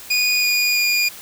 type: tone with pitch steps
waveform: 25% pulse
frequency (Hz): 2464 / 2447 / 2430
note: D#7 / D#7 / D#7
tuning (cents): -17 / -29 / -42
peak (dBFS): -12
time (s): 0.1-1.09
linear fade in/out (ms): 10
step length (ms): 330
effects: white hiss -38 dBFS RMS until 1.21 s